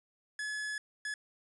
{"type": "tone bursts at uneven times", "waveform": "45% pulse", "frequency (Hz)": 1704, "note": "G#6", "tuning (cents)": 44, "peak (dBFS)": -35, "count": 2, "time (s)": [[0.39, 0.78], [1.05, 1.14]], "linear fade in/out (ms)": 2, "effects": ["resampled to 24000 Hz"]}